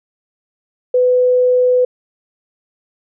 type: tone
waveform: sine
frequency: 500 Hz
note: B4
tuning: 21 cents sharp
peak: -9 dBFS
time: 0.94-1.85 s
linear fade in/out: 5 ms
effects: none